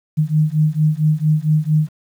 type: beating tone pair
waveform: sine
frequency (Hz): 151.8 / 156.2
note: D#3 / D#3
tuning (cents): -42 / +7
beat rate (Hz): 4.4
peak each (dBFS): -16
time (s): 0.17-1.89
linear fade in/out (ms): 20
effects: 8-bit